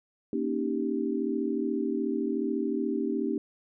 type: chord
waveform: sine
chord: Eb dominant seventh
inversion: second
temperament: equal with one note detuned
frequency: 234.6 / 277.2 / 311.1 / 392 Hz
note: Bb3 / Db4 / Eb4 / G4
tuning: +11 / 0 / 0 / 0 cents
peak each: -32 dBFS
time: 0.33-3.38 s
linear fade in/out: 2 ms
effects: none